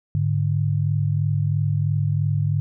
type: tone pair together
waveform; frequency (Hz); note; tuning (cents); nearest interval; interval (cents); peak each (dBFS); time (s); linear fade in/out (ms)
sine; 103.83 / 146.84; G#2 / D3; 0 / 0; tritone; 600; -21 / -21; 0.15-2.6; 0
effects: none